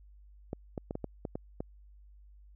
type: clicks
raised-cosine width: 2 ms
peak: -22 dBFS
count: 8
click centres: 0.531 / 0.778 / 0.909 / 0.954 / 1.043 / 1.252 / 1.355 / 1.605 s
effects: added 50 Hz sine -53 dBFS peak until 2.55 s